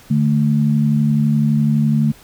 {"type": "tone pair together", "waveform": "sine", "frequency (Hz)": [148, 219.9], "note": ["D3", "A3"], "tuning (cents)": [14, -1], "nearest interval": "perfect fifth", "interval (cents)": 685, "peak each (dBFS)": -15, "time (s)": [0.1, 2.12], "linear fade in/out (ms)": 10, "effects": ["pink hiss -45 dBFS RMS until 2.23 s"]}